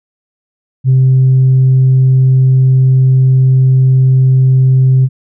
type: tone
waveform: sine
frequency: 130.81 Hz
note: C3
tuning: in tune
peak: -3 dBFS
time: 0.84-5.09 s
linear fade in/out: 50 ms
effects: tanh soft clip ceiling -2 dBFS